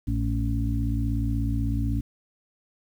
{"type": "harmonic tone with a mistuned harmonic", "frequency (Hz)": 56.3, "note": "A1", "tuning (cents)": 40, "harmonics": [1, 2, 4, 5], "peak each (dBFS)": [-26, -27, -33, -31], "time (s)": [0.07, 2.01], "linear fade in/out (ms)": 10, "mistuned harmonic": 4, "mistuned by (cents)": -37, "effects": ["9-bit"]}